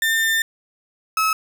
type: tone pair in turn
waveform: 35% pulse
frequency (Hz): 1799 / 1292.1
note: A6 / E6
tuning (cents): +38 / -35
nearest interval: tritone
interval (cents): 573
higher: first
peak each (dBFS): -15 / -15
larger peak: neither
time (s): 0.02-0.42 / 1.17-1.33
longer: first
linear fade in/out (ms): 2
effects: none